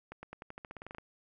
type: accelerating click train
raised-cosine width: 0.5 ms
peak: -29 dBFS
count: 14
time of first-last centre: 0.12-0.984 s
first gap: 110 ms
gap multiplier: 0.91
effects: none